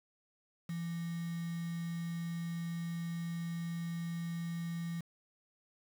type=tone with quantisation; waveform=sine; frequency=168.6 Hz; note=E3; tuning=39 cents sharp; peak=-36 dBFS; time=0.69-5.01 s; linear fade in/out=5 ms; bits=8; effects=none